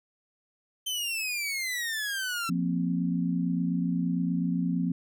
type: exponential sweep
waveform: sawtooth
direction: down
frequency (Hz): 3110 to 1335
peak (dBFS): -26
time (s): 0.86-2.5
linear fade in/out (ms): 10
type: chord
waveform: sine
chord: F suspended fourth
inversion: none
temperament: equal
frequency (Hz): 174.61 / 233.1 / 261.6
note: F3 / Bb3 / C4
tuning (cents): 0 / 0 / 0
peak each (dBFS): -27 / -33 / -30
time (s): 2.49-4.92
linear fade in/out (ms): 5
effects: none